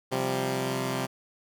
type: chord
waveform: 10% pulse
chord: C suspended fourth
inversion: none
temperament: equal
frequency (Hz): 130.81 / 174.61 / 196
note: C3 / F3 / G3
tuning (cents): 0 / 0 / 0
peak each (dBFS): -21 / -27 / -25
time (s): 0.11-1.07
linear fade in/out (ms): 20
effects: none